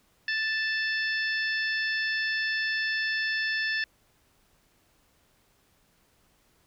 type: harmonic tone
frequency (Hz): 880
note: A5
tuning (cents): 0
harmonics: 2 / 3 / 4 / 5 / 6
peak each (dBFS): -27 / -35 / -39 / -40 / -37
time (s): 0.28-3.84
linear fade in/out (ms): 2
effects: pink hiss -66 dBFS RMS until 6.66 s